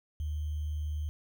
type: tone with sample-and-hold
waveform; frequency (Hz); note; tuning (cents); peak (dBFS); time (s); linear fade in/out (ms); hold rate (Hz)
sine; 75.8; D#2; -45; -31; 0.2-1.09; 0; 3150
effects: none